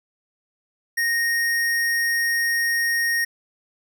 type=tone; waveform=square; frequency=1860 Hz; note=A#6; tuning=4 cents flat; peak=-20 dBFS; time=0.97-3.25 s; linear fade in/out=10 ms; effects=none